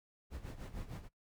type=noise with tremolo; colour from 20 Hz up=brown; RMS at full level=-42 dBFS; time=0.3-1.09 s; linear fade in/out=50 ms; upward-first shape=sine; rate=6.6 Hz; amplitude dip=75%; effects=noise-tail reverb RT60 0.1 s tail -18 dB re dry